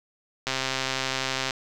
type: click train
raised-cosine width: 0.2 ms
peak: -9 dBFS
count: 138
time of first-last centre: 0.47-1.508 s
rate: 132 Hz
effects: none